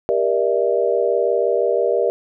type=chord; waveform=sine; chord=E half-diminished seventh; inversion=first; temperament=just; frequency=395.6 / 474.7 / 593.3 / 659.3 Hz; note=G4 / Bb4 / D5 / E5; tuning=+16 / +31 / +18 / 0 cents; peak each=-21 / -19 / -21 / -23 dBFS; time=0.09-2.1 s; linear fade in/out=0 ms; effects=none